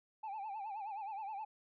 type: tone with vibrato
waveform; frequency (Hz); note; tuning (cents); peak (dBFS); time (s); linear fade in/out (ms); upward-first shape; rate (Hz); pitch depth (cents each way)
sine; 830.6; G#5; 0; -38; 0.23-1.45; 10; sine; 9.5; 120
effects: tanh soft clip ceiling -39 dBFS